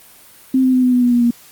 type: tone with pitch steps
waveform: sine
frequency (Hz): 261.6 / 258 / 254.4 / 250.9 / 247.5 / 244.1 / 240.7 / 237.4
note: C4 / C4 / C4 / B3 / B3 / B3 / B3 / A#3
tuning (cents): 0 / -24 / -48 / +28 / +4 / -20 / -44 / +32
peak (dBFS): -10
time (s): 0.54-1.308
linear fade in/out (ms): 5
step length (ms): 96
effects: white hiss -44 dBFS RMS until 1.51 s + Opus 32 kbps